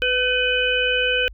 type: harmonic tone with a mistuned harmonic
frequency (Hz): 499.7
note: B4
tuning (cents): +20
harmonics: 1 / 3 / 5 / 6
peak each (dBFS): -23 / -23 / -23 / -23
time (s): 0.02-1.28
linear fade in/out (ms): 0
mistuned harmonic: 3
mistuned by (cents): +28
effects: added 50 Hz sine -38 dBFS peak until 1.33 s